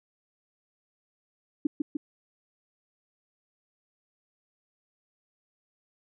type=tone with echo; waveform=sine; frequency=293.7 Hz; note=D4; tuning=in tune; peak=-20 dBFS; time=1.65-1.67 s; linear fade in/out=5 ms; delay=150 ms; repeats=2; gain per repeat=-3 dB; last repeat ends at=1.97 s; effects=none